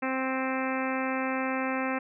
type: harmonic tone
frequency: 262.2 Hz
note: C4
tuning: 4 cents sharp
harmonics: 1 / 2 / 3 / 4 / 5 / 6 / 7 / 8 / 9 / 10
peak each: -31 / -34 / -36 / -37 / -38 / -39 / -39 / -40 / -41 / -41 dBFS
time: 0.02-1.99 s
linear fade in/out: 10 ms
effects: none